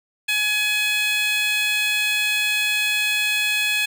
15% pulse tone with high-pass filter, 844 Hz, G#5, 28 cents sharp, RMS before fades -21 dBFS, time 0.28-3.86 s, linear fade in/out 10 ms, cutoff 2400 Hz, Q 1.9, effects none

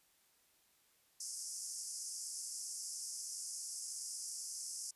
pink band-pass noise, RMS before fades -45 dBFS, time 1.2-4.91 s, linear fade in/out 5 ms, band 5000 to 11000 Hz, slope 96 dB/octave, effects white hiss -72 dBFS RMS until 4.95 s + resampled to 32000 Hz

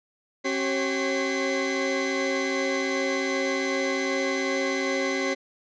40% pulse tone cluster, 270.2 / 382.1 / 543 / 2036 Hz, C#4 / G4 / C#5 / C7, -44 / -44 / -36 / -48 cents, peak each -29 dBFS, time 0.44-5.35 s, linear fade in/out 20 ms, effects resampled to 16000 Hz

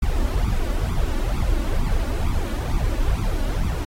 brown noise with flanger, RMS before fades -21 dBFS, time 0.02-3.85 s, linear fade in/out 5 ms, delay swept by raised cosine 0.83 to 3.53 ms, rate 2.2 Hz, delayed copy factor +0.9, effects AAC 48 kbps

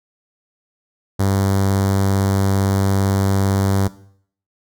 sawtooth tone with notch filter, 97.7 Hz, G2, 5 cents flat, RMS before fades -17 dBFS, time 1.19-3.88 s, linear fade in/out 10 ms, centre 2600 Hz, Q 1, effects noise-tail reverb RT60 0.6 s tail -17 dB re dry

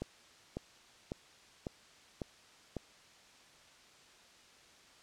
click train, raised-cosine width 2 ms, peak -24 dBFS, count 6, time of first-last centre 0.02-2.767 s, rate 1.82 Hz, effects white hiss -60 dBFS RMS until 5.02 s + low-pass 6000 Hz 12 dB/octave

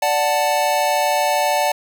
square chord, D major, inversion none, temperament equal, 587.3 / 740 / 880 Hz, D5 / F#5 / A5, 0 / 0 / 0 cents, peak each -21 dBFS, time 0.02-1.72 s, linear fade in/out 5 ms, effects none

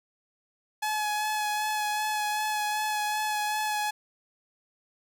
sawtooth tone with vibrato, 848 Hz, G#5, 36 cents sharp, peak -23 dBFS, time 0.82-3.91 s, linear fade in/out 10 ms, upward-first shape sine, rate 2.6 Hz, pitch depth 18 cents each way, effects none

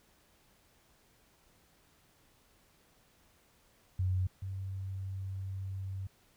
sine tone pair in turn, 92.5 / 95.93 Hz, F#2 / G2, 0 / -37 cents, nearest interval minor second, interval 63 cents, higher second, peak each -28 / -36 dBFS, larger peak first, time 3.99-4.27 / 4.42-6.07 s, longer second, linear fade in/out 5 ms, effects pink hiss -67 dBFS RMS until 6.36 s

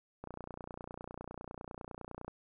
click train, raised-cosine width 1 ms, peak -29 dBFS, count 62, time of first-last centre 0.24-2.28 s, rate 29.9 Hz, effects none

